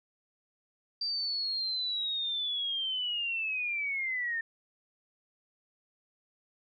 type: linear sweep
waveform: sine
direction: down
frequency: 4699 to 1797 Hz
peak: -30 dBFS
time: 1.01-4.41 s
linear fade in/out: 5 ms
effects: none